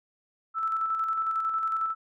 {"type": "tone with tremolo", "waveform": "sine", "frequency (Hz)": 1318.5, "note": "E6", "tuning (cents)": 0, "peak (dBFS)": -24, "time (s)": [0.54, 1.95], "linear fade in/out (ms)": 50, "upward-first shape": "square", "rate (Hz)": 11, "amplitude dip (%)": 35, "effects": []}